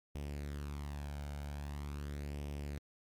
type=tone with flanger; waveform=sawtooth; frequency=72.2 Hz; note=D2; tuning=29 cents flat; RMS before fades=-42 dBFS; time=0.15-2.78 s; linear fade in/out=0 ms; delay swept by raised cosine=0.35 to 1.35 ms; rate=0.43 Hz; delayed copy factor=+0.55; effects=MP3 96 kbps

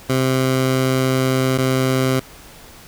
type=tone pair in turn; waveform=15% pulse; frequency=130.81 / 130.81 Hz; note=C3 / C3; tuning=0 / 0 cents; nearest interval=unison; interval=0 cents; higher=neither; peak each=-9 dBFS; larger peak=neither; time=0.09-1.58 / 1.58-2.2 s; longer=first; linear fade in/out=10 ms; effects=pink hiss -42 dBFS RMS until 2.87 s

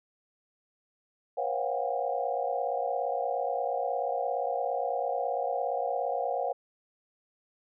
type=tone cluster; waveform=sine; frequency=487.3 / 545 / 693 / 730 / 799 Hz; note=B4 / C#5 / F5 / F#5 / G5; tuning=-23 / -29 / -14 / -24 / +33 cents; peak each=-35 / -33 / -35 / -33 / -36 dBFS; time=1.37-6.53 s; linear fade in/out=10 ms; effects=none

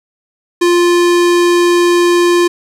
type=tone; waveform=square; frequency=349.2 Hz; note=F4; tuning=in tune; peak=-8 dBFS; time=0.61-2.48 s; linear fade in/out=10 ms; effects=low-pass 10000 Hz 12 dB/octave + 8-bit

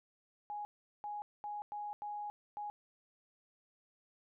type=tone bursts at uneven times; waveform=sine; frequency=830.6 Hz; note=G#5; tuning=in tune; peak=-39 dBFS; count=6; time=0.5-0.65 / 1.04-1.22 / 1.44-1.62 / 1.72-1.93 / 2.02-2.3 / 2.57-2.7 s; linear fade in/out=0 ms; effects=none

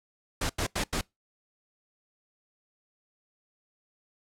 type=noise bursts; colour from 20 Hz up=pink; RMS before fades=-29 dBFS; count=4; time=0.41-1.011 s; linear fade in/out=5 ms; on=85 ms; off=87 ms; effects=noise-tail reverb RT60 0.2 s tail -25 dB re dry + low-pass 10000 Hz 12 dB/octave

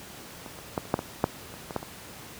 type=clicks; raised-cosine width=1 ms; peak=-26 / -29 / -12 / -29 / -7 / -16 / -6 / -27 / -21 / -12 / -23 dBFS; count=11; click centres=0.462 / 0.588 / 0.778 / 0.854 / 0.941 / 0.991 / 1.241 / 1.54 / 1.708 / 1.763 / 1.829 s; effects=pink hiss -44 dBFS RMS until 2.39 s + high-pass 80 Hz 12 dB/octave

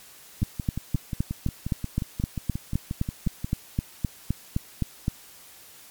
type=two click trains; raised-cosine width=5 ms; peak=-16 / -11 dBFS; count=18 / 19; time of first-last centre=0.42-3.445 / 0.43-5.081 s; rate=5.62 / 3.87 Hz; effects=white hiss -49 dBFS RMS until 5.9 s + MP3 96 kbps

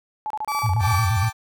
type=tone bursts; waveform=sine; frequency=857 Hz; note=A5; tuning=46 cents flat; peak=-24 dBFS; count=10; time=0.26-0.951 s; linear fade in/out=0 ms; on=43 ms; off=29 ms
type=tone with tremolo; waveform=35% pulse; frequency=1153 Hz; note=D6; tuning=32 cents flat; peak=-21 dBFS; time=0.48-1.25 s; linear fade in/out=2 ms; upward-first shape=sine; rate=2.6 Hz; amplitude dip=85%
type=tone with vibrato; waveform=sine; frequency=101.6 Hz; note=G#2; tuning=38 cents flat; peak=-18 dBFS; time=0.63-1.3 s; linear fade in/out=20 ms; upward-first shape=square; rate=8.4 Hz; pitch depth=190 cents each way
type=chord; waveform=30% pulse; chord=G suspended second; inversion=none; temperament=equal; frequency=784 / 880 / 1174.7 Hz; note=G5 / A5 / D6; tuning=0 / 0 / 0 cents; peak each=-28 dBFS; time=0.79-1.33 s; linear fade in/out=50 ms
effects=none

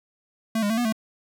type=tone with pitch steps; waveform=square; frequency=223.4 / 204.6 / 224.3 / 242.1 / 220 Hz; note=A3 / G#3 / A3 / B3 / A3; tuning=+27 / -26 / +34 / -34 / 0 cents; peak=-22 dBFS; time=0.55-0.925 s; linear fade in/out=5 ms; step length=75 ms; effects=none

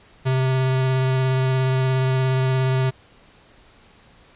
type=tone with vibrato; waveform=square; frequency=130.81 Hz; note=C3; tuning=in tune; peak=-18 dBFS; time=0.25-2.91 s; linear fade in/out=20 ms; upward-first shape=triangle; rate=17 Hz; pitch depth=15 cents each way; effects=pink hiss -52 dBFS RMS until 4.35 s + resampled to 8000 Hz

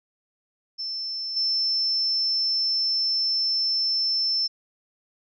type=tone with level steps; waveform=sine; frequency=5320 Hz; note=E8; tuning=15 cents sharp; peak=-28 / -21 dBFS; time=0.78-4.48 s; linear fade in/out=20 ms; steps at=1.36 s; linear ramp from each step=10 ms; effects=none

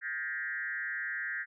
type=tone with frequency modulation; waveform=sine; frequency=1725 Hz; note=A6; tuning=35 cents flat; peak=-33 dBFS; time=0.01-1.46 s; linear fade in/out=50 ms; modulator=150 Hz; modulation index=1.5; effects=none

